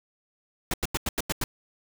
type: noise bursts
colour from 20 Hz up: pink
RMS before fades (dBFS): -27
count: 7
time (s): 0.71-1.44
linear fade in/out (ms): 2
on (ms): 28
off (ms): 89
effects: none